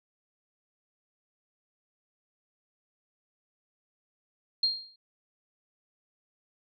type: tone with exponential decay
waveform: sine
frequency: 4218 Hz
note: C8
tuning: 13 cents sharp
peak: -20 dBFS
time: 4.63-4.96 s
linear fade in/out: 5 ms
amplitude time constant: 71 ms
effects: none